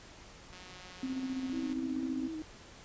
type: click train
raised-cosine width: 0.2 ms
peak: -34 dBFS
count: 219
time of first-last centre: 0.53-1.728 s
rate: 182 Hz
type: tone with tremolo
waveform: sine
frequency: 261.6 Hz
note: C4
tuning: in tune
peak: -32 dBFS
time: 1.03-2.28 s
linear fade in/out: 2 ms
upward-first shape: square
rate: 15 Hz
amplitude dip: 40%
type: tone with vibrato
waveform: sine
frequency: 317.8 Hz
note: D#4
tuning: 37 cents sharp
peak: -37 dBFS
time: 1.53-2.42 s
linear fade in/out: 0 ms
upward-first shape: square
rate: 4.3 Hz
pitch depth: 30 cents each way
effects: pink hiss -53 dBFS RMS until 2.84 s + resampled to 16000 Hz